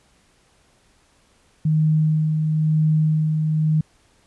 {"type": "tone with tremolo", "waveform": "sine", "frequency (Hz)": 155.56, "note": "D#3", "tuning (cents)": 0, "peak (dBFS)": -14, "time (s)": [1.65, 3.81], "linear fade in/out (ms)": 5, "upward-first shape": "sine", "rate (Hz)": 1, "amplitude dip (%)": 35, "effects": ["pink hiss -59 dBFS RMS until 4.26 s", "resampled to 24000 Hz"]}